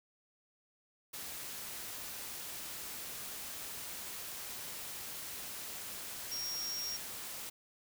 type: tone in noise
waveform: sine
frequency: 5588 Hz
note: F8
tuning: in tune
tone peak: -37 dBFS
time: 6.31-6.97 s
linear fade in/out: 10 ms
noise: white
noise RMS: -44 dBFS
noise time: 1.13-7.5 s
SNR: +4 dB
effects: none